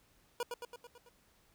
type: tone with echo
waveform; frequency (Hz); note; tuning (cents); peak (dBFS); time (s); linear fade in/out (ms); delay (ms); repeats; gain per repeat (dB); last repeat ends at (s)
25% pulse; 482; B4; -42; -30; 0.4-0.43; 2; 110; 6; -4; 1.09
effects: pink hiss -69 dBFS RMS until 1.54 s